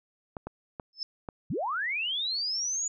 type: clicks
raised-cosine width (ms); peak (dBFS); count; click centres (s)
1; -22; 4; 0.368 / 0.47 / 0.798 / 1.288
type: tone with exponential growth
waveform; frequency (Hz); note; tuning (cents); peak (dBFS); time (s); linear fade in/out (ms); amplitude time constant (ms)
sine; 5250; E8; -8; -27; 0.93-1.03; 1; 20
type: linear sweep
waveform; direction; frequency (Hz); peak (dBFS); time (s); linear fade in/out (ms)
sine; up; 98 to 6950; -28; 1.5-2.88; 5
effects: none